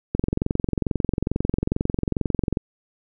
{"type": "click train", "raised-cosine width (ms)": 3, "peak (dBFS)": -8, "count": 55, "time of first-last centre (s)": [0.15, 2.572], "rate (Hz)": 22.3, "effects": []}